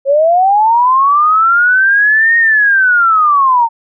sine linear two-way sweep, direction up then down, 534 to 1864.7 to 898 Hz, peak -6 dBFS, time 0.05-3.69 s, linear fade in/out 50 ms, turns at 2.37 s, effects none

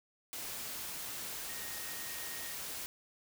sine tone in noise, 1864.7 Hz, A#6, in tune, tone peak -50 dBFS, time 1.49-2.54 s, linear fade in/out 0 ms, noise white, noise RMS -42 dBFS, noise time 0.33-2.86 s, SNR -11 dB, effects none

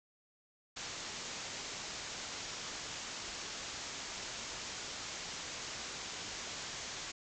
white low-pass noise, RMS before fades -44 dBFS, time 0.76-7.12 s, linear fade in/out 10 ms, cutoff 7400 Hz, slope 96 dB/octave, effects none

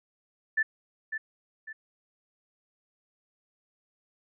sine tone with echo, 1760 Hz, A6, in tune, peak -22 dBFS, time 0.57-0.63 s, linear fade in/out 10 ms, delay 550 ms, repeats 2, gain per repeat -8 dB, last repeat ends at 1.73 s, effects none

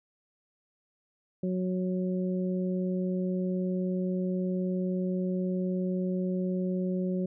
harmonic tone, 183.8 Hz, F#3, 11 cents flat, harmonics 1 / 2 / 3, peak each -28 / -34 / -38 dBFS, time 1.43-7.26 s, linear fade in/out 5 ms, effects none

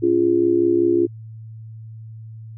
sine tone with amplitude modulation, 345.2 Hz, F4, 20 cents flat, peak -10 dBFS, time 0.02-1.07 s, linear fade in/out 20 ms, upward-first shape sine, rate 65.3 Hz, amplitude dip 85%, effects added 111 Hz sine -34 dBFS peak until 2.57 s

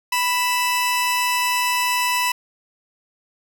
sawtooth tone pair together, 987.8 / 2637 Hz, B5 / E7, 0 / 0 cents, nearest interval octave + perfect fourth, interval 1700 cents, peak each -16 / -20 dBFS, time 0.12-2.32 s, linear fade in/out 5 ms, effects none

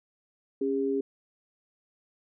sine tone pair together, 274.9 / 405.2 Hz, C#4 / G#4, -14 / -43 cents, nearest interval perfect fifth, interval 671 cents, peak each -29 / -27 dBFS, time 0.61-1.01 s, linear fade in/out 5 ms, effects none

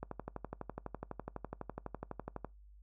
click train, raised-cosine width 1 ms, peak -26 dBFS, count 30, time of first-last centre 0.03-2.447 s, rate 12 Hz, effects noise-tail reverb RT60 0.2 s tail -23 dB re dry + added 50 Hz sine -55 dBFS peak until 2.82 s

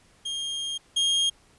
40% pulse tone pair in turn, 3223 / 3237 Hz, G7 / G#7, +47 / -45 cents, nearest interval unison, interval 8 cents, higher second, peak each -28 / -20 dBFS, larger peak second, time 0.25-0.78 / 0.96-1.3 s, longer first, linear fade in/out 10 ms, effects pink hiss -59 dBFS RMS until 1.58 s + resampled to 24000 Hz

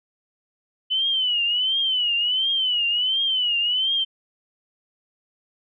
sine tone with vibrato, 3000 Hz, F#7, 23 cents sharp, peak -19 dBFS, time 0.9-4.05 s, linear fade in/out 20 ms, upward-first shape triangle, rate 1.4 Hz, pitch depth 140 cents each way, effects none

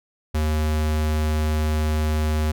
square tone, 77 Hz, D#2, 17 cents flat, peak -20 dBFS, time 0.34-2.52 s, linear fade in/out 10 ms, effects none

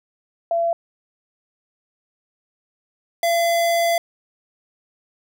sine / square tone pair in turn, 676 / 679.1 Hz, E5 / F5, +43 / -49 cents, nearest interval unison, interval 8 cents, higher second, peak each -17 dBFS, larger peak neither, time 0.51-0.73 / 3.23-3.98 s, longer second, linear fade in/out 2 ms, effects none

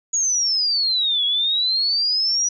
sine exponential two-way sweep, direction down then up, 6780 to 3322 to 5870 Hz, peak -17 dBFS, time 0.13-2.49 s, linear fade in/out 10 ms, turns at 1.25 s, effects none

